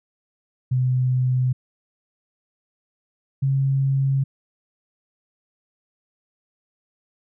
sine tone pair in turn, 127.4 / 135.92 Hz, C3 / C#3, -46 / -34 cents, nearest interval minor second, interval 112 cents, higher second, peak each -17 dBFS, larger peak neither, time 0.71-1.53 / 3.42-4.24 s, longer neither, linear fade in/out 10 ms, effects none

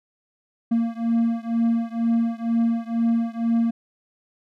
triangle beating tone pair, 230 / 232.1 Hz, A#3 / A#3, -23 / -7 cents, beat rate 2.1 Hz, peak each -20 / -21 dBFS, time 0.71-3.71 s, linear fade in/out 10 ms, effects none

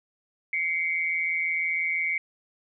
sine tone pair together, 2093 / 2259 Hz, C7 / C#7, 0 / +32 cents, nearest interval minor second, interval 132 cents, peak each -27 dBFS, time 0.53-2.18 s, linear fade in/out 2 ms, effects none

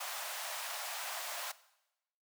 pink high-pass noise, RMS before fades -41 dBFS, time 0-1.52 s, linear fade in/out 10 ms, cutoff 610 Hz, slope 48 dB/octave, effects noise-tail reverb RT60 0.9 s tail -18 dB re dry

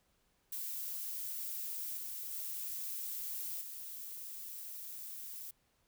violet noise with level steps, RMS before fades -41 / -43 / -41 / -46 dBFS, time 0.52-5.51 s, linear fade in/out 5 ms, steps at 1.97 / 2.32 / 3.61 s, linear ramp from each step 5 ms, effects pink hiss -75 dBFS RMS until 5.87 s

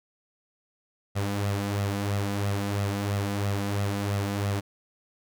sawtooth tone with flanger, 100.8 Hz, G2, 49 cents sharp, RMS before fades -28 dBFS, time 1.15-4.61 s, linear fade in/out 20 ms, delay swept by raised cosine 1.5 to 4.1 ms, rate 3 Hz, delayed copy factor +0.55, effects none

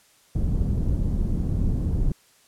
pink low-pass noise, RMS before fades -23 dBFS, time 0.35-2.12 s, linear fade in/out 5 ms, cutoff 180 Hz, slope 12 dB/octave, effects white hiss -58 dBFS RMS until 2.47 s + low-pass 11000 Hz 12 dB/octave

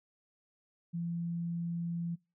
sine tone, 170 Hz, F3, 46 cents flat, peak -33 dBFS, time 0.93-2.16 s, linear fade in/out 20 ms, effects noise-tail reverb RT60 0.3 s tail -25 dB re dry

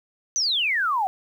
sine exponential sweep, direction down, 6240 to 732 Hz, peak -20 dBFS, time 0.36-1.07 s, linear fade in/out 0 ms, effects 9-bit

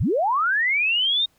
sine linear sweep, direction up, 56.5 to 3729 Hz, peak -18 dBFS, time 0-1.26 s, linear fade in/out 10 ms, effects pink hiss -63 dBFS RMS until 1.38 s

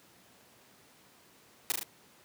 white noise with echo, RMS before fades -29 dBFS, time 1.7-1.72 s, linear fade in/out 0 ms, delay 37 ms, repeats 3, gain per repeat -3 dB, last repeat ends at 1.831 s, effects pink hiss -60 dBFS RMS until 2.24 s + high-pass 150 Hz 12 dB/octave

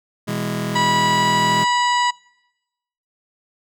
sawtooth chord, E major, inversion second, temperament just, 123.61 / 164.81 / 206 Hz, B2 / E3 / G#3, +2 / 0 / -14 cents, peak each -24 / -22 / -21 dBFS, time 0.27-1.65 s, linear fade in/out 20 ms
harmonic tone, 976 Hz, B5, 21 cents flat, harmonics 1 / 2 / 3 / 4 / 5 / 7 / 8, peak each -17 / -23 / -27 / -29 / -31 / -34 / -35 dBFS, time 0.75-2.11 s, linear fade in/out 10 ms
effects noise-tail reverb RT60 1.0 s tail -26 dB re dry

